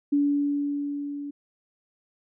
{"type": "tone with level ramp", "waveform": "sine", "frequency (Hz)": 286.8, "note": "D4", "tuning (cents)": -41, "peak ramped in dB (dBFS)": [-18, -32], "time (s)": [0.12, 1.31], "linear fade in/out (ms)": 10, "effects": []}